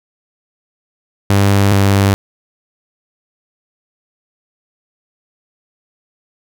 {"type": "tone pair in turn", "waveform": "sawtooth", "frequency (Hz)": [99.7, 98.9], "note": ["G2", "G2"], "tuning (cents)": [30, 16], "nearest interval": "unison", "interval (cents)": 14, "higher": "first", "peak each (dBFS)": -5, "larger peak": "neither", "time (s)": [[1.3, 1.72], [1.72, 2.14]], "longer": "neither", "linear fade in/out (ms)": 0, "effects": []}